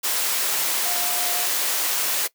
sine tone in noise, 711 Hz, F5, 31 cents sharp, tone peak -33 dBFS, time 0.84-1.47 s, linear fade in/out 20 ms, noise white, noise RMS -23 dBFS, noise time 0.03-2.28 s, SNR -13 dB, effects noise-tail reverb RT60 0.1 s tail -20 dB re dry + high-pass 400 Hz 12 dB/octave

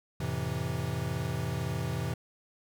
square chord, F major seventh, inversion none, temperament equal with one note detuned, 87.31 / 108.93 / 130.81 / 164.81 Hz, F2 / A2 / C3 / E3, 0 / -17 / 0 / 0 cents, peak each -39 / -38 / -35 / -37 dBFS, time 0.2-2.14 s, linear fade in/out 5 ms, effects none

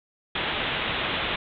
white low-pass noise, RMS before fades -28 dBFS, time 0.35-1.36 s, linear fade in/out 5 ms, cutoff 3700 Hz, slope 96 dB/octave, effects none

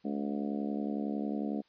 harmonic tone with a mistuned harmonic, 71 Hz, C#2, 42 cents sharp, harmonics 3 / 4 / 5 / 6 / 7 / 8 / 9 / 10, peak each -34 / -36 / -44 / -44 / -46 / -48 / -48 / -47 dBFS, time 0.04-1.62 s, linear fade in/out 20 ms, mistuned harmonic 10, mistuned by +23 cents, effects white hiss -68 dBFS RMS until 1.68 s + resampled to 11025 Hz

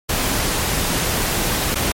pink noise with dropouts, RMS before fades -20 dBFS, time 0.09-1.92 s, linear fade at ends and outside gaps 5 ms, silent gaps 1.747-1.755 s, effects MP3 64 kbps

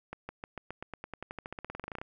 accelerating click train, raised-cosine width 0.5 ms, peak -24 dBFS, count 25, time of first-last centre 0.13-2.015 s, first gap 160 ms, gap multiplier 0.93, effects none

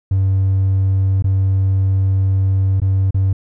triangle tone with dropouts, 96.2 Hz, G2, 32 cents flat, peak -9 dBFS, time 0.11-3.33 s, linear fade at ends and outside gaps 5 ms, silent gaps 1.224-1.242 / 2.801-2.817 / 3.108-3.144 s, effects tanh soft clip ceiling -7 dBFS

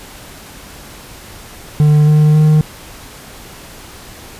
triangle tone with pitch steps, 150 / 151.83 / 153.68 Hz, D3 / D#3 / D#3, +37 / -42 / -21 cents, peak -4 dBFS, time 1.8-2.61 s, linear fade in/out 0 ms, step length 270 ms, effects pink hiss -35 dBFS RMS until 4.39 s + resampled to 32000 Hz

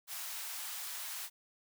white high-pass noise, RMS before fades -42 dBFS, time 0.07-1.3 s, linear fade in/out 50 ms, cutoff 730 Hz, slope 24 dB/octave, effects none

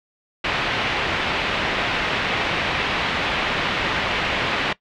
white low-pass noise, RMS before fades -23 dBFS, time 0.44-4.73 s, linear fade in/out 5 ms, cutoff 3100 Hz, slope 24 dB/octave, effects noise-tail reverb RT60 0.1 s tail -19 dB re dry

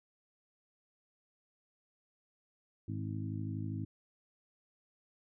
harmonic tone with a mistuned harmonic, 52.3 Hz, G#1, 13 cents sharp, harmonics 2 / 3 / 4 / 5 / 6, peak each -38 / -43 / -46 / -44 / -46 dBFS, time 2.88-3.85 s, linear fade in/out 5 ms, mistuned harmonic 6, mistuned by +22 cents, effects none

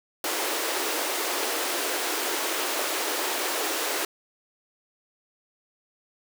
pink high-pass noise, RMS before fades -28 dBFS, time 0.24-4.05 s, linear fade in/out 2 ms, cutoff 310 Hz, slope 48 dB/octave, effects none

